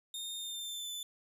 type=tone with pitch glide; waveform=sawtooth; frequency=3659 to 3512 Hz; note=A#7 to A7; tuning=-33 to -4 cents; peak=-36 dBFS; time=0.14-1.03 s; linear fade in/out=2 ms; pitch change=-71 cents; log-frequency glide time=0.36-0.9 s; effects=none